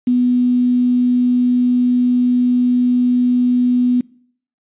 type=tone with quantisation; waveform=sine; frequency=247.2 Hz; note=B3; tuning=2 cents sharp; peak=-11 dBFS; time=0.07-4.01 s; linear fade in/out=5 ms; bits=6; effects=noise-tail reverb RT60 0.6 s tail -23 dB re dry + resampled to 8000 Hz